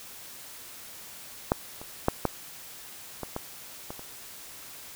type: clicks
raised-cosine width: 1 ms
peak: -7 / -26 / -7 / -9 / -19 / -17 / -22 / -28 dBFS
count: 8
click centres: 1.519 / 1.815 / 2.084 / 2.253 / 3.233 / 3.364 / 3.905 / 3.994 s
effects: white hiss -45 dBFS RMS until 4.95 s